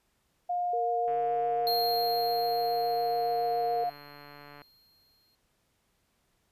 sine tone, 710 Hz, F5, 28 cents sharp, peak -27 dBFS, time 0.49-3.9 s, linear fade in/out 10 ms
sine tone with vibrato, 466.2 Hz, A#4, in tune, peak -31 dBFS, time 0.73-3.84 s, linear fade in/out 5 ms, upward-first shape triangle, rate 7.1 Hz, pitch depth 16 cents each way
click train, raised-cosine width 0.5 ms, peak -34 dBFS, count 514, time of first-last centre 1.08-4.618 s, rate 145 Hz
square tone with exponential decay, 4219 Hz, C8, 14 cents sharp, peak -28 dBFS, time 1.67-5.35 s, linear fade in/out 1 ms, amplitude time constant 800 ms
effects pink hiss -73 dBFS RMS until 6.51 s + resampled to 32000 Hz

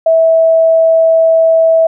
sine tone, 652 Hz, E5, 19 cents flat, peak -5 dBFS, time 0.06-1.87 s, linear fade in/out 5 ms, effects none

